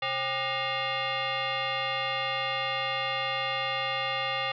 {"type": "tone with frequency modulation", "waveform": "sine", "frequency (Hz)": 796, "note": "G5", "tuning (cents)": 26, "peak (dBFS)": -27, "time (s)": [0.02, 4.52], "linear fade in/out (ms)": 5, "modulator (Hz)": 667, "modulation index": 4.1, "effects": []}